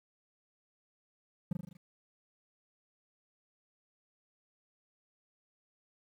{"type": "tone with echo", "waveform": "triangle", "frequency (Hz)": 174.61, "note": "F3", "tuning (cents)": 0, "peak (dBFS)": -26, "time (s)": [1.51, 1.53], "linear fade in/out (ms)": 5, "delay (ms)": 40, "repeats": 6, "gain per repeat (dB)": -4, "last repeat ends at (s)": 1.77, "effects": ["11-bit"]}